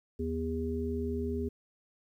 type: harmonic tone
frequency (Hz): 81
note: E2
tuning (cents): -30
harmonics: 1 / 3 / 5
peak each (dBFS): -35 / -35 / -35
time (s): 0.19-1.49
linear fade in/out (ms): 10
effects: 11-bit